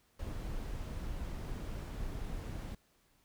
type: noise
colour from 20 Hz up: brown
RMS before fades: -40 dBFS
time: 0.19-2.75 s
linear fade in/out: 5 ms
effects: pink hiss -71 dBFS RMS until 3.24 s